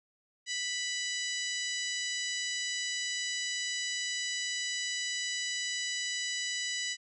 harmonic tone, 987.8 Hz, B5, in tune, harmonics 2 / 3 / 4 / 5 / 6 / 7 / 8, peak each -37 / -39 / -40 / -41 / -42 / -42 / -43 dBFS, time 0.46-6.97 s, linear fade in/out 50 ms, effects none

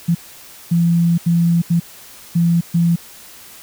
sine tone bursts at uneven times, 169.8 Hz, F3, 48 cents flat, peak -11 dBFS, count 6, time 0.08-0.15 / 0.71-1.18 / 1.26-1.62 / 1.7-1.8 / 2.35-2.61 / 2.74-2.96 s, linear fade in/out 10 ms, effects white hiss -40 dBFS RMS until 3.62 s

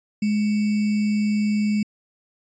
sine tone with sample-and-hold, 210 Hz, G#3, 19 cents sharp, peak -18 dBFS, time 0.22-1.83 s, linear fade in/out 5 ms, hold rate 2450 Hz, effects resampled to 16000 Hz

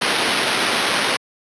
white noise with sample-and-hold, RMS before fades -19 dBFS, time 0.01-1.17 s, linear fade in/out 10 ms, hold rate 7350 Hz, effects high-pass 200 Hz 12 dB/octave + resampled to 24000 Hz

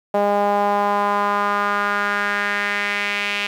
sawtooth tone with band-pass filter sweep, 203.8 Hz, G#3, 32 cents flat, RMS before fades -20 dBFS, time 0.14-3.47 s, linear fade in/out 5 ms, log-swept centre 680 to 2600 Hz, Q 2.9, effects 8-bit

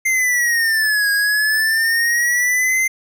square exponential two-way sweep, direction down then up, 2100 to 1637 to 2085 Hz, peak -15 dBFS, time 0.05-2.88 s, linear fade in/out 10 ms, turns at 1.11 s, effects none

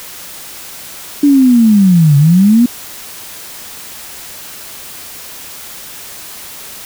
sine linear two-way sweep, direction down then up, 292.8 to 138.59 to 247.3 Hz, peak -4 dBFS, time 1.23-2.66 s, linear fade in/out 5 ms, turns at 2.17 s, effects white hiss -30 dBFS RMS until 6.85 s

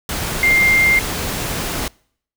sine tone in noise, 2106 Hz, C7, 11 cents sharp, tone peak -11 dBFS, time 0.43-0.99 s, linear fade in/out 2 ms, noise pink, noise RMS -23 dBFS, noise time 0.09-1.88 s, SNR +9 dB, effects noise-tail reverb RT60 0.6 s tail -26 dB re dry

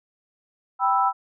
sine chord, E minor, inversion first, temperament equal, 784 / 987.8 / 1318.5 Hz, G5 / B5 / E6, 0 / 0 / 0 cents, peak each -22 dBFS, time 0.79-1.13 s, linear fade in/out 50 ms, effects none

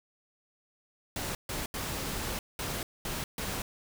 pink noise bursts at uneven times, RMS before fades -35 dBFS, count 6, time 1.16-1.35 / 1.49-1.66 / 1.74-2.39 / 2.59-2.83 / 3.05-3.24 / 3.38-3.62 s, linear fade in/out 2 ms, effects none

